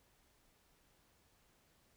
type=silence; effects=pink hiss -72 dBFS RMS until 1.96 s